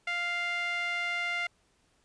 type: tone with band-pass filter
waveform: sawtooth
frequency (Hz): 698.5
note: F5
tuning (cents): 0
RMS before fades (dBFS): -32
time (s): 0.07-1.47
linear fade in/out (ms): 5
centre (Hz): 2100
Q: 3
effects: pink hiss -69 dBFS RMS until 2.04 s + resampled to 22050 Hz